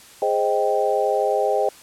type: chord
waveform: sine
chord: Ab major seventh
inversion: none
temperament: equal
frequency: 415.3 / 523.3 / 622.3 / 784 Hz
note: Ab4 / C5 / Eb5 / G5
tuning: 0 / 0 / 0 / 0 cents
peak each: -23 dBFS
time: 0.22-1.69 s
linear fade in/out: 2 ms
effects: white hiss -46 dBFS RMS until 1.82 s + low-pass 11000 Hz 12 dB/octave